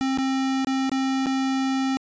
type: tone with dropouts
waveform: square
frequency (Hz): 265.9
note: C4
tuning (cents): +28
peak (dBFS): -22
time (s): 0.01-1.97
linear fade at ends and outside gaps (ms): 0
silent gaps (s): 0.175-0.185 / 0.647-0.671 / 0.895-0.917 / 1.26-1.267
effects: resampled to 16000 Hz